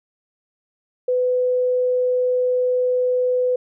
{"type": "tone", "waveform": "sine", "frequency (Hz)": 501, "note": "B4", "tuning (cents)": 25, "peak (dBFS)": -16, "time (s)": [1.08, 3.56], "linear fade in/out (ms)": 5, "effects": []}